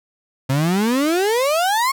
35% pulse exponential sweep, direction up, 129 to 1108.7 Hz, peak -14 dBFS, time 0.49-1.92 s, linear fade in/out 10 ms, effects none

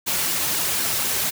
white noise with flanger, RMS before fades -23 dBFS, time 0.06-1.31 s, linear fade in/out 20 ms, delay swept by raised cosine 1.5 to 4.3 ms, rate 4 Hz, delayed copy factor -0.6, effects none

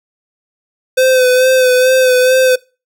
square tone with vibrato, 511 Hz, C5, 41 cents flat, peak -8 dBFS, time 0.97-2.56 s, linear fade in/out 10 ms, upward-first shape sine, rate 2.3 Hz, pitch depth 31 cents each way, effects noise-tail reverb RT60 0.3 s tail -23 dB re dry

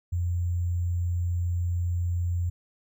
sine tone with sample-and-hold, 87.31 Hz, F2, in tune, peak -24 dBFS, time 0.12-2.5 s, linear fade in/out 10 ms, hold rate 7350 Hz, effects none

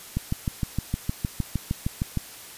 click train, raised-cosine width 5 ms, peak -12 dBFS, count 14, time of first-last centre 0.17-2.173 s, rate 6.49 Hz, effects white hiss -43 dBFS RMS until 2.57 s + resampled to 32000 Hz

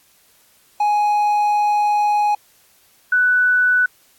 triangle / sine tone pair in turn, 833 / 1488.4 Hz, G#5 / F#6, +5 / +10 cents, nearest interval minor seventh, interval 1005 cents, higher second, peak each -12 dBFS, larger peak neither, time 0.8-2.35 / 3.12-3.86 s, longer first, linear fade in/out 5 ms, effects white hiss -55 dBFS RMS until 4.18 s + AAC 64 kbps

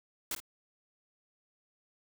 white noise with echo, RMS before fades -35 dBFS, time 0.31-0.35 s, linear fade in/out 2 ms, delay 52 ms, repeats 1, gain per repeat -11 dB, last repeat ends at 0.402 s, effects none

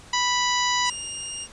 harmonic tone, 986 Hz, B5, 3 cents flat, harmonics 1 / 2 / 3 / 4 / 5 / 6 / 7, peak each -24 / -27 / -29 / -30 / -31 / -32 / -32 dBFS, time 0.13-0.9 s, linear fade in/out 5 ms
5% pulse tone, 2819 Hz, F7, 16 cents sharp, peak -19 dBFS, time 0.84-1.48 s, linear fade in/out 50 ms
effects pink hiss -47 dBFS RMS until 1.52 s + resampled to 22050 Hz

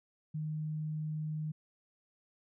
sine tone, 154.3 Hz, D#3, 14 cents flat, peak -34 dBFS, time 0.34-1.52 s, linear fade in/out 10 ms, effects none

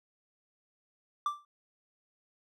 triangle tone with exponential decay, 1174.7 Hz, D6, in tune, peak -23 dBFS, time 1.26-1.45 s, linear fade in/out 2 ms, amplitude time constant 40 ms, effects none

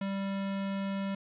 square tone, 196 Hz, G3, in tune, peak -32 dBFS, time 0.01-1.15 s, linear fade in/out 5 ms, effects resampled to 8000 Hz + 10-bit

